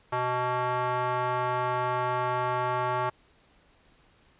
square tone with band-pass filter, 125.1 Hz, B2, 23 cents sharp, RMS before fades -28 dBFS, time 0.12-3.1 s, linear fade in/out 10 ms, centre 1000 Hz, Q 2.1, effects pink hiss -62 dBFS RMS until 4.39 s + resampled to 8000 Hz

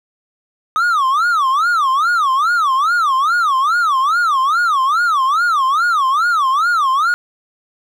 triangle tone with vibrato, 1224 Hz, D#6, 29 cents flat, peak -10 dBFS, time 0.76-7.14 s, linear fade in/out 0 ms, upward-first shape sine, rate 2.4 Hz, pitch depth 280 cents each way, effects none

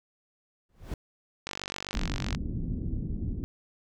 brown noise with exponential growth, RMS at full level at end -31 dBFS, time 0.69-0.94 s, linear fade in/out 2 ms, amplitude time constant 53 ms
click train, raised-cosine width 0.2 ms, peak -16 dBFS, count 43, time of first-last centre 1.47-2.349 s, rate 47.8 Hz
pink low-pass noise, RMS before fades -32 dBFS, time 1.94-3.44 s, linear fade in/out 0 ms, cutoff 280 Hz, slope 24 dB/octave
effects none

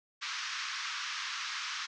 pink band-pass noise, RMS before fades -38 dBFS, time 0.21-1.87 s, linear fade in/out 20 ms, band 1100 to 6200 Hz, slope 48 dB/octave, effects none

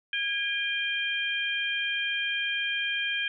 sine tone cluster, 1637 / 2413 / 3167 Hz, G#6 / D7 / G7, -25 / +46 / +17 cents, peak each -31 dBFS, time 0.13-3.28 s, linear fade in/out 2 ms, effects none

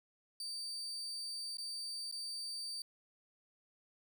35% pulse tone with dropouts, 4630 Hz, D8, 25 cents flat, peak -39 dBFS, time 0.4-2.82 s, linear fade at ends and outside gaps 2 ms, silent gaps 1.571-1.583 / 2.114-2.124 s, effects none

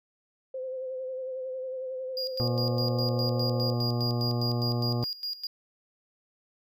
sine tone with vibrato, 518 Hz, C5, 17 cents flat, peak -32 dBFS, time 0.54-3.74 s, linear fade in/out 5 ms, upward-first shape sine, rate 11 Hz, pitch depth 31 cents each way
triangle tone with tremolo, 4844 Hz, D#8, 47 cents flat, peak -29 dBFS, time 2.17-5.47 s, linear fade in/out 2 ms, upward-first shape square, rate 4.9 Hz, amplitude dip 80%
harmonic tone, 120 Hz, B2, 49 cents flat, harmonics 1 / 2 / 3 / 4 / 5 / 6 / 7 / 9 / 10, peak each -27 / -33 / -37 / -39 / -41 / -43 / -44 / -46 / -47 dBFS, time 2.4-5.04 s, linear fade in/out 0 ms
effects none

